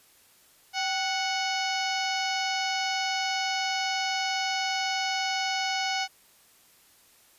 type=harmonic tone with a mistuned harmonic; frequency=738 Hz; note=F#5; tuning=5 cents flat; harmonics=1 / 2 / 3 / 4 / 5 / 6 / 7 / 8 / 9; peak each=-30 / -35 / -33 / -35 / -41 / -37 / -36 / -42 / -44 dBFS; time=0.73-6.08 s; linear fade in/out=50 ms; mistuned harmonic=1; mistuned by=+74 cents; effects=white hiss -59 dBFS RMS until 7.38 s + resampled to 32000 Hz